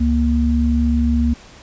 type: tone pair together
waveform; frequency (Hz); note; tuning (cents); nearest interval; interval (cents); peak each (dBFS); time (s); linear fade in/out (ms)
sine; 70.19 / 236.1; C#2 / A#3; +22 / +22; octave + major sixth; 2100; -16; 0-1.34; 10
effects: pink hiss -43 dBFS RMS until 1.62 s + resampled to 16000 Hz

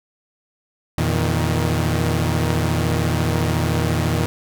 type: tone cluster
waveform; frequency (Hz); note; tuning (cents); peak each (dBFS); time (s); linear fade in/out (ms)
sawtooth; 85.6 / 118.4 / 157.1; F2 / A#2 / D#3; -34 / +27 / +17; -18; 0.98-4.26; 0
effects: none

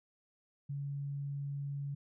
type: tone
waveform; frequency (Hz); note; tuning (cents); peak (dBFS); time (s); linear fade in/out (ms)
sine; 141.2; C#3; +32; -36; 0.69-1.95; 10
effects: none

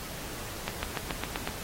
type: accelerating click train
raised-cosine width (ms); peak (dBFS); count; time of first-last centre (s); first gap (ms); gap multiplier
0.3; -14; 7; 0.68-1.475; 150; 0.95
effects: pink hiss -40 dBFS RMS until 1.63 s + AAC 48 kbps

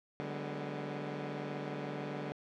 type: chord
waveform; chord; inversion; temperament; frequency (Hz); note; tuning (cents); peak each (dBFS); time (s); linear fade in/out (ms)
15% pulse; G# half-diminished seventh; second; equal with one note detuned; 146.83 / 189.43 / 207.7 / 246.9; D3 / F#3 / G#3 / B3; 0 / +41 / 0 / 0; -34 / -39 / -39 / -40; 0.2-2.32; 0
effects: low-pass 3000 Hz 12 dB/octave

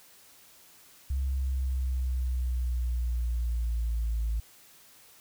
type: linear sweep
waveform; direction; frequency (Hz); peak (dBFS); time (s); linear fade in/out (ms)
sine; down; 67.4 to 55; -25; 1.1-4.4; 5
effects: tanh soft clip ceiling -23 dBFS + white hiss -56 dBFS RMS until 5.2 s

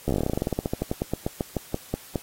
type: slowing click train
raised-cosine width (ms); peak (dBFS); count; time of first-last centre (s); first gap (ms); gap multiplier
2; -11; 29; 0.08-2.158; 13; 1.11
effects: white hiss -47 dBFS RMS until 2.22 s + AAC 48 kbps

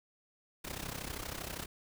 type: noise with amplitude modulation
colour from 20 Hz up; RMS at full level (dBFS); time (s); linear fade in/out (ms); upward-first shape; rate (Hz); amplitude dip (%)
pink; -38; 0.64-1.66; 10; sine; 32.6; 80
effects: none

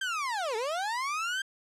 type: linear two-way sweep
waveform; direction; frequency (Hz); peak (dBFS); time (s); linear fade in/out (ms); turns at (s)
30% pulse; down then up; 1600 to 420 to 1600; -27; 0.01-1.42; 5; 0.56
effects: low-pass 8000 Hz 12 dB/octave

